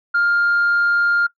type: tone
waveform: sine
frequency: 1404 Hz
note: F6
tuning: 9 cents sharp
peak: -12 dBFS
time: 0.14-1.27 s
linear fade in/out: 10 ms
effects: noise-tail reverb RT60 0.1 s tail -21 dB re dry + tanh soft clip ceiling -11 dBFS